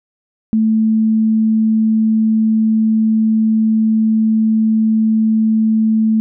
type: tone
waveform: sine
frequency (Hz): 220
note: A3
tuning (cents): 0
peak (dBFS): -10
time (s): 0.53-6.2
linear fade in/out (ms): 0
effects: none